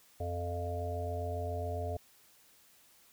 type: harmonic tone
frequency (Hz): 87.31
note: F2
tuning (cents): 0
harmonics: 1 / 3 / 5 / 7 / 8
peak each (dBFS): -36 / -48 / -42 / -41 / -41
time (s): 0.2-1.97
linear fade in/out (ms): 5
effects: white hiss -63 dBFS RMS until 3.12 s